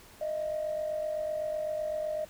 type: tone pair together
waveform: sine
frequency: 616.1 / 664 Hz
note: D#5 / E5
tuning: -17 / +12 cents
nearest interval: minor second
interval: 129 cents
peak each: -30 / -37 dBFS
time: 0.21-2.25 s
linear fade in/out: 5 ms
effects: tanh soft clip ceiling -24 dBFS + pink hiss -54 dBFS RMS until 2.29 s